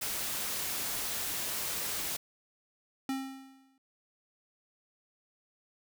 white noise, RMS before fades -35 dBFS, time 0.01-2.17 s, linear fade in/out 10 ms
square tone with exponential decay, 267.3 Hz, C4, 37 cents sharp, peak -30 dBFS, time 3.09-3.78 s, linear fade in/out 2 ms, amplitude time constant 150 ms
effects none

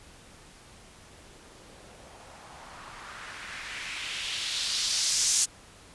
violet noise with low-pass filter sweep, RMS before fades -33 dBFS, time 1.09-5.46 s, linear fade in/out 20 ms, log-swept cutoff 300 to 7100 Hz, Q 1.9, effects pink hiss -52 dBFS RMS until 5.94 s + resampled to 24000 Hz

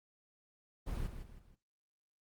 brown noise with echo, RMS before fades -38 dBFS, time 0.86-1.08 s, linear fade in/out 20 ms, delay 160 ms, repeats 3, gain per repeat -8 dB, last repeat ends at 1.56 s, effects noise-tail reverb RT60 0.3 s tail -23 dB re dry + Opus 24 kbps

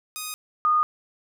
5% pulse / sine tone pair in turn, 1244.5 / 1228.1 Hz, D#6 / D#6, 0 / -23 cents, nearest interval unison, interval 23 cents, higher first, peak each -19 / -17 dBFS, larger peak second, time 0.16-0.34 / 0.65-0.83 s, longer neither, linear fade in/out 0 ms, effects none

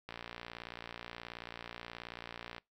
click train, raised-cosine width 0.3 ms, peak -27 dBFS, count 147, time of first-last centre 0.09-2.581 s, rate 58.6 Hz, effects noise-tail reverb RT60 0.2 s tail -24 dB re dry

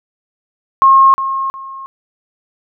sine tone with echo, 1077 Hz, C6, 50 cents sharp, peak -4 dBFS, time 0.82-1.14 s, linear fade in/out 0 ms, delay 360 ms, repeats 2, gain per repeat -11 dB, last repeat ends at 1.86 s, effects none

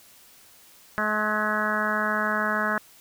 harmonic tone with a mistuned harmonic, 213.2 Hz, G#3, 46 cents sharp, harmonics 1 / 2 / 3 / 4 / 5 / 6 / 7 / 8 / 9, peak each -31 / -37 / -31 / -36 / -31 / -30 / -29 / -29 / -38 dBFS, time 0.98-2.78 s, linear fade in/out 0 ms, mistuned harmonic 8, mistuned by -26 cents, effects white hiss -53 dBFS RMS until 3 s

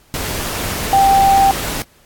sine tone in noise, 784 Hz, G5, in tune, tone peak -8 dBFS, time 0.93-1.51 s, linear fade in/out 0 ms, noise pink, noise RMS -22 dBFS, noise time 0.14-1.82 s, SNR +11 dB, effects pink hiss -51 dBFS RMS until 2.05 s + AAC 64 kbps

